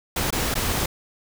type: noise with dropouts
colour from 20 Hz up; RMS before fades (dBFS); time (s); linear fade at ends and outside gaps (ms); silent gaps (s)
pink; -24; 0.16-0.86; 5; 0.306-0.325 / 0.542-0.553
effects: none